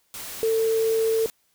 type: tone in noise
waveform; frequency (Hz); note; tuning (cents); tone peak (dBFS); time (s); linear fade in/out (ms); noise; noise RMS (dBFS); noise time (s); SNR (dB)
sine; 447.6; A4; +30; -19; 0.43-1.26; 0; white; -36; 0.14-1.3; +14
effects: white hiss -67 dBFS RMS until 1.54 s